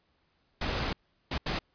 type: noise bursts at uneven times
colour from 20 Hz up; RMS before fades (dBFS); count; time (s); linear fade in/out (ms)
pink; -31; 3; 0.61-0.93 / 1.31-1.38 / 1.46-1.59; 5
effects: pink hiss -72 dBFS RMS until 1.74 s + resampled to 11025 Hz